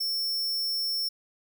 45% pulse tone, 5400 Hz, E8, 41 cents sharp, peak -27 dBFS, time 0-1.09 s, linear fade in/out 10 ms, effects none

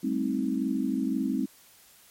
sine chord, A half-diminished seventh, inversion third, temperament just, 198 / 220 / 264 / 316.8 Hz, G3 / A3 / C4 / Eb4, +18 / 0 / +16 / +31 cents, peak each -32 / -32 / -28 / -32 dBFS, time 0.03-1.46 s, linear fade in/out 10 ms, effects white hiss -56 dBFS RMS until 2.1 s + MP3 64 kbps

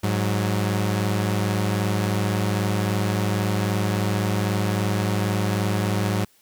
sawtooth tone pair together, 103.7 / 184.77 Hz, G#2 / F#3, -2 / -2 cents, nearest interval minor seventh, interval 1000 cents, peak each -18 / -22 dBFS, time 0.03-6.25 s, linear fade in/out 10 ms, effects white hiss -59 dBFS RMS until 6.41 s

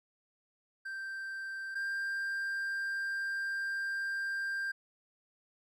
triangle tone pair in turn, 1568 / 1588.1 Hz, G6 / G6, 0 / +22 cents, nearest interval unison, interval 22 cents, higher second, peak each -36 / -31 dBFS, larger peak second, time 0.85-1.75 / 1.75-4.72 s, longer second, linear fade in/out 10 ms, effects none

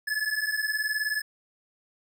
square beating tone pair, 1708 / 1727 Hz, G#6 / A6, +48 / -33 cents, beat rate 19 Hz, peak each -30 / -30 dBFS, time 0.07-1.22 s, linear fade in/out 10 ms, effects none

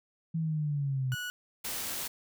sine linear sweep, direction down, 164.81 to 125.7 Hz, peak -28 dBFS, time 0.34-1.15 s, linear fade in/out 10 ms
30% pulse tone, 1468 Hz, F#6, 14 cents flat, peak -32 dBFS, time 1.12-1.3 s, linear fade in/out 0 ms
white noise, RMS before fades -36 dBFS, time 1.64-2.08 s, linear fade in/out 10 ms
effects none

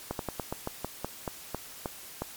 slowing click train, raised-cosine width 1 ms, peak -17 dBFS, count 12, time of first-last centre 0.11-2.22 s, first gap 82 ms, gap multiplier 1.16, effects white hiss -46 dBFS RMS until 2.36 s + MP3 96 kbps

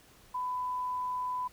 sine tone, 1000 Hz, B5, 21 cents sharp, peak -31 dBFS, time 0.34-1.48 s, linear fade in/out 10 ms, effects pink hiss -59 dBFS RMS until 1.52 s

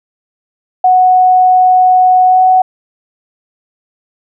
sine tone with pitch glide, 738 to 744.4 Hz, F#5 to F#5, -5 to +10 cents, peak -4 dBFS, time 0.84-2.62 s, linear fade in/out 5 ms, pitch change +15 cents, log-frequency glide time 2.26-2.42 s, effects none

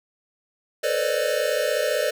square tone cluster, 442 / 496.3 / 522 / 573 / 608 Hz, A4 / B4 / C5 / D5 / D#5, +8 / +8 / -4 / -43 / -40 cents, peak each -31 / -29 / -30 / -28 / -26 dBFS, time 0.83-2.11 s, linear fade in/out 10 ms, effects none

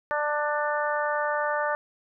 harmonic tone, 296.5 Hz, D4, 17 cents sharp, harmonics 2 / 3 / 4 / 5 / 6, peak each -28 / -30 / -31 / -32 / -33 dBFS, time 0.11-1.75 s, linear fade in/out 0 ms, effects none

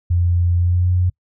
sine tone with pitch glide, 87.3 to 90.27 Hz, F2 to F#2, 0 to -42 cents, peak -13 dBFS, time 0.1-1.1 s, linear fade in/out 10 ms, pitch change +58 cents, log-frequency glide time 0.58-0.91 s, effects noise-tail reverb RT60 0.1 s tail -26 dB re dry

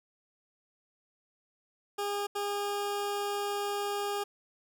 20% pulse tone bursts at uneven times, 407 Hz, G#4, 35 cents flat, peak -26 dBFS, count 2, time 1.98-2.27 / 2.35-4.24 s, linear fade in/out 10 ms, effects none

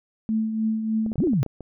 sine tone with tremolo, 220 Hz, A3, in tune, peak -19 dBFS, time 0.29-1.13 s, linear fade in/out 0 ms, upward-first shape triangle, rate 3.3 Hz, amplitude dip 55%
clicks, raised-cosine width 2 ms, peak -23 dBFS, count 10, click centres 1.063 / 1.118 / 1.157 / 1.203 / 1.238 / 1.272 / 1.334 / 1.43 / 1.463 / 1.607 s
sine exponential two-way sweep, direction up then down, 116.54 to 392 to 116.54 Hz, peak -18 dBFS, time 1.18-1.43 s, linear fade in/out 0 ms, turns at 1.24 s
effects none

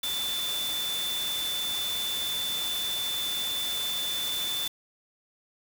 sine tone in noise, 3520 Hz, A7, in tune, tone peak -29 dBFS, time 0.03-4.68 s, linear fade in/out 5 ms, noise white, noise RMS -35 dBFS, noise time 0.03-4.68 s, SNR +3 dB, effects none

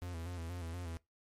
45% pulse tone with vibrato, 85.7 Hz, F2, 32 cents flat, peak -40 dBFS, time 0.02-0.97 s, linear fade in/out 0 ms, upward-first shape square, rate 4.2 Hz, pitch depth 61 cents each way, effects noise-tail reverb RT60 0.2 s tail -22 dB re dry + MP3 64 kbps

